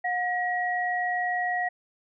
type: tone pair together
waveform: sine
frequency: 721 / 1906 Hz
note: F#5 / A#6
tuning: -45 / +38 cents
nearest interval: octave + perfect fourth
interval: 1683 cents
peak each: -27 / -28 dBFS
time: 0.04-1.69 s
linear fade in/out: 10 ms
effects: none